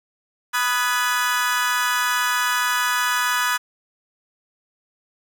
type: chord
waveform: 35% pulse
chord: G# minor seventh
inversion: first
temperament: equal with one note detuned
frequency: 987.8 / 1244.5 / 1480 / 1702 Hz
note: B5 / D#6 / F#6 / G#6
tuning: 0 / 0 / 0 / +42 cents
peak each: -23 dBFS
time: 0.53-3.58 s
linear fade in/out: 20 ms
effects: none